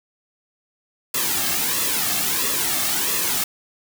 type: noise with flanger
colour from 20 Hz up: white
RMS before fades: -22 dBFS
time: 1.14-3.44 s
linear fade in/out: 5 ms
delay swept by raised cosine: 1.3 to 2.1 ms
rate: 1.5 Hz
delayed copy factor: -0.65
effects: none